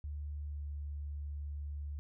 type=tone with pitch glide; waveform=sine; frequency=73.42 to 72.74 Hz; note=D2 to D2; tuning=0 to -16 cents; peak=-38 dBFS; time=0.04-1.99 s; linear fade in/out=0 ms; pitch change=-16 cents; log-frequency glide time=0.49-0.6 s; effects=none